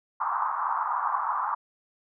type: band-pass noise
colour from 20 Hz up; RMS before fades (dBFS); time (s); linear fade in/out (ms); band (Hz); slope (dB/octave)
white; -28; 0.2-1.55; 10; 870 to 1200; 48
effects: none